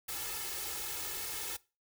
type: noise with comb filter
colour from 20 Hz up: white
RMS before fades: -39 dBFS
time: 0.08-1.57 s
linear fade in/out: 10 ms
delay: 2.3 ms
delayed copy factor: +0.8
effects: noise-tail reverb RT60 0.3 s tail -21 dB re dry